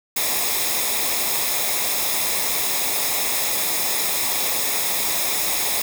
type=noise with comb filter; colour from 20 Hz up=white; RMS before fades=-22 dBFS; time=0.16-5.82 s; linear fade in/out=5 ms; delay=0.67 ms; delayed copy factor=-0.6; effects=none